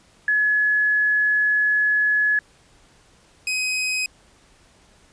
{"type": "tone pair in turn", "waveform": ["sine", "sawtooth"], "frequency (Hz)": [1699, 2521], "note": ["G#6", "D#7"], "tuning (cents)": [39, 22], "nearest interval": "perfect fifth", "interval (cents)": 683, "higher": "second", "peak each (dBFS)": [-16, -18], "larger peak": "first", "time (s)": [[0.28, 2.39], [3.47, 4.06]], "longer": "first", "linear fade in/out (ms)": 2, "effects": ["pink hiss -55 dBFS RMS until 5.12 s", "resampled to 22050 Hz"]}